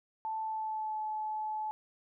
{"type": "tone with pitch glide", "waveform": "sine", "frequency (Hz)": [880, 861.4], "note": ["A5", "A5"], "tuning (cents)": [0, -37], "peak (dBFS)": -33, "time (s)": [0.25, 1.71], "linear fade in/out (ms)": 0, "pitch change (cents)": -37, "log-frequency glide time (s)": [0.39, 1], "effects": []}